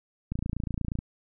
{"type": "click train", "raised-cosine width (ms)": 5, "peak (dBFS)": -18, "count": 20, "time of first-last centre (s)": [0.32, 0.989], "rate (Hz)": 28.4, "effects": []}